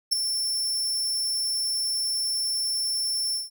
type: tone with ADSR envelope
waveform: sawtooth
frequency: 5390 Hz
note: E8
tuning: 38 cents sharp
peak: -14 dBFS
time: 0.11-3.5 s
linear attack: 19 ms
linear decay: 8 ms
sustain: -8 dB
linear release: 160 ms
effects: none